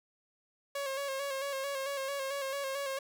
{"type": "tone with vibrato", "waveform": "sawtooth", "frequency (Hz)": 549, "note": "C#5", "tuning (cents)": -17, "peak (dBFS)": -30, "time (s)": [0.75, 2.99], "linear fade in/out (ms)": 5, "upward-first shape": "square", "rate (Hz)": 4.5, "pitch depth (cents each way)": 39, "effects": []}